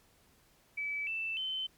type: tone with pitch steps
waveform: sine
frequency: 2298 / 2655 / 3067 Hz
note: D7 / E7 / G7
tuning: -38 / +12 / -38 cents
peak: -33 dBFS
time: 0.77-1.67 s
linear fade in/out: 10 ms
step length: 300 ms
effects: pink hiss -66 dBFS RMS until 1.77 s + MP3 96 kbps